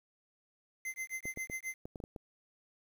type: tone with tremolo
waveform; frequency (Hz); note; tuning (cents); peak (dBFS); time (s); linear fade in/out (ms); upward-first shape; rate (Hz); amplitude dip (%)
square; 2070; C7; -19; -36; 0.85-1.75; 2; sine; 7.5; 100
type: clicks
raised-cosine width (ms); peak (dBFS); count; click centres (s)
2; -30; 8; 1.255 / 1.374 / 1.499 / 1.855 / 1.958 / 2.002 / 2.039 / 2.162
effects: 10-bit